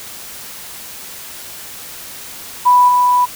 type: tone with level steps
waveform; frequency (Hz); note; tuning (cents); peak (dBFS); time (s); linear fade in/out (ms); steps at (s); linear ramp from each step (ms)
sine; 987.8; B5; 0; -6 / -9; 2.65-3.26; 20; 2.88; 10
effects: white hiss -32 dBFS RMS until 3.35 s